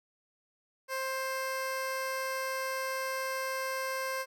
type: tone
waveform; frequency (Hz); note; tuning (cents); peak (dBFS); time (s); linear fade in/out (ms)
15% pulse; 527; C5; +12; -26; 0.88-4.26; 50
effects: none